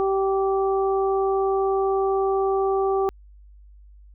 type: harmonic tone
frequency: 388 Hz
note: G4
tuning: 18 cents flat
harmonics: 1 / 2 / 3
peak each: -20 / -26 / -30 dBFS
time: 0-3.09 s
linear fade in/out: 0 ms
effects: added 50 Hz sine -45 dBFS peak until 4.14 s